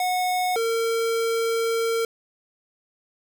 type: tone pair in turn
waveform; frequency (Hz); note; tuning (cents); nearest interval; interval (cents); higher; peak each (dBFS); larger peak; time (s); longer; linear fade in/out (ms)
square; 731 / 456.9; F#5 / A#4; -21 / -35; minor sixth; 814; first; -22 / -22; neither; 0-0.56 / 0.56-2.05; second; 2
effects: none